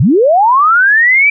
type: linear sweep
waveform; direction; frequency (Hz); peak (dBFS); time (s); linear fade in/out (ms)
sine; up; 97.9 to 2349; -5; 0-1.3; 5
effects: none